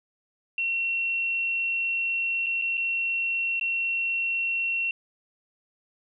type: tone with dropouts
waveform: sine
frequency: 2724 Hz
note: F7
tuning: 44 cents flat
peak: -24 dBFS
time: 0.58-4.91 s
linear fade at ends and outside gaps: 2 ms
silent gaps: 2.462-2.466 / 2.615-2.62 / 2.772-2.777 / 3.597-3.611 s
effects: none